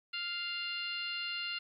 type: harmonic tone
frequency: 698.5 Hz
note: F5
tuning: in tune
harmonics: 2 / 3 / 4 / 5 / 6 / 7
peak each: -43 / -45 / -38 / -50 / -42 / -54 dBFS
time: 0.13-1.59 s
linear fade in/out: 10 ms
effects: 12-bit